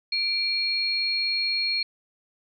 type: tone pair together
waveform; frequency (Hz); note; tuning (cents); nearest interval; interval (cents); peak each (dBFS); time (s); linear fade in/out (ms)
sine; 2349 / 4296; D7 / C8; 0 / +45; minor seventh; 1045; -28 / -24; 0.12-1.83; 5
effects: none